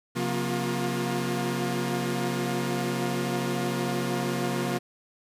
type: tone cluster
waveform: sawtooth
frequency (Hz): 135.4 / 180.5 / 237.6 / 354.6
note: C#3 / F#3 / A#3 / F4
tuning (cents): -40 / -43 / +33 / +26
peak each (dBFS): -28 / -29 / -27 / -28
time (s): 0.15-4.79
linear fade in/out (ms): 20
effects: resampled to 32000 Hz + 10-bit